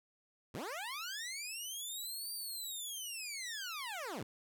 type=linear two-way sweep; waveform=15% pulse; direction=up then down; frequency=82.41 to 4713 to 82.41 Hz; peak=-34 dBFS; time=0.54-4.23 s; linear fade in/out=5 ms; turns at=2.33 s; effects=none